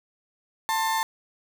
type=tone pair together; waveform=35% pulse; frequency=891 / 1059.6 Hz; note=A5 / C6; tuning=+22 / +22 cents; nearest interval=minor third; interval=300 cents; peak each=-22 / -29 dBFS; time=0.69-1.03 s; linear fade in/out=0 ms; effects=none